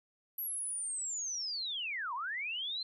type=linear two-way sweep; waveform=sine; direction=down then up; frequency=11840 to 912 to 4187 Hz; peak=-35 dBFS; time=0.38-2.83 s; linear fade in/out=5 ms; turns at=2.14 s; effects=none